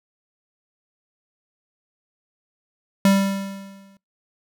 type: tone with exponential decay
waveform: square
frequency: 196 Hz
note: G3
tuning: in tune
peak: -12 dBFS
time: 3.05-3.97 s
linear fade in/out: 2 ms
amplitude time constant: 200 ms
effects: noise-tail reverb RT60 0.2 s tail -25 dB re dry